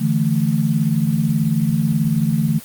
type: chord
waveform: sine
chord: D suspended second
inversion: none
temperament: just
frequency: 146.83 / 165.19 / 220.2 Hz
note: D3 / E3 / A3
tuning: 0 / +4 / +2 cents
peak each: -19 dBFS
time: 0-2.6 s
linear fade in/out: 20 ms
effects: white hiss -38 dBFS RMS until 2.64 s + Opus 32 kbps